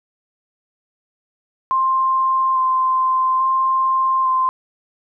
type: tone with vibrato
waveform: sine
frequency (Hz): 1046.5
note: C6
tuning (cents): 0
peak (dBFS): -14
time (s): 1.71-4.49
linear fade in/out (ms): 0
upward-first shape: square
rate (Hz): 0.59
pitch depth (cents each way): 10
effects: none